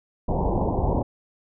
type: low-pass noise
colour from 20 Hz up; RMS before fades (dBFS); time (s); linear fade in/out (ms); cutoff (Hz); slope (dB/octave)
pink; -23; 0.28-1.03; 10; 990; 96
effects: none